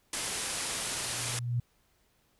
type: low-pass noise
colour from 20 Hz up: white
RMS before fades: -35 dBFS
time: 0.13-1.39 s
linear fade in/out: 2 ms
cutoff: 11000 Hz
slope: 96 dB/octave
type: tone with exponential growth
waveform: sine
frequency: 120.6 Hz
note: B2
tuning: 41 cents flat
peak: -25 dBFS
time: 0.72-1.6 s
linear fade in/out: 5 ms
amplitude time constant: 190 ms
effects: pink hiss -70 dBFS RMS until 2.39 s